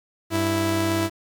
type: tone pair together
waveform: sawtooth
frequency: 97.99 / 329.6 Hz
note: G2 / E4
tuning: 0 / 0 cents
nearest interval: octave + major sixth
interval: 2100 cents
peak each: -22 / -18 dBFS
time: 0.3-1.1 s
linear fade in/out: 50 ms
effects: 8-bit